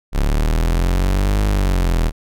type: linear two-way sweep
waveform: 40% pulse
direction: up then down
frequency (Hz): 34.23 to 51.6 to 39.01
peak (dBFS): -13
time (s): 0.12-2.12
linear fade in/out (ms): 50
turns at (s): 1.44
effects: none